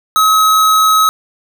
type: tone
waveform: square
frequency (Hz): 1279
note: D#6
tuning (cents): +47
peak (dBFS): -8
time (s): 0.16-1.09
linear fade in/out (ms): 0
effects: none